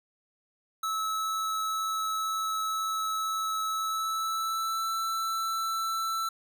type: tone with pitch glide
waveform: square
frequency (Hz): 1301 to 1330.6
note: E6 to E6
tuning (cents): -23 to +16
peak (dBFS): -29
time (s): 0.83-6.29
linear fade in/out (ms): 5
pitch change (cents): +39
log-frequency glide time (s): 3.78-4.92
effects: none